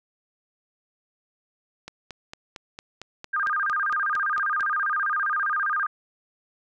click train, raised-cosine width 0.2 ms, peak -20 dBFS, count 13, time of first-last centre 1.88-4.607 s, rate 4.4 Hz
sine tone with vibrato, 1396.9 Hz, F6, in tune, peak -22 dBFS, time 3.33-5.87 s, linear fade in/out 10 ms, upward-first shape square, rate 15 Hz, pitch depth 230 cents each way
effects none

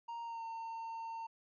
triangle tone with pitch glide, 932.3 to 909.4 Hz, A#5 to A#5, 0 to -43 cents, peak -39 dBFS, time 0.08-1.27 s, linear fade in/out 10 ms, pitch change -43 cents, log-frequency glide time 0.23-0.44 s, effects resampled to 16000 Hz

